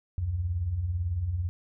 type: beating tone pair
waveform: sine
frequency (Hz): 71.2 / 89.2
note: C#2 / F2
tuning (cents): +47 / +37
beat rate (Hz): 18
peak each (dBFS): -36 / -27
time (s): 0.18-1.49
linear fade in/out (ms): 0
effects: none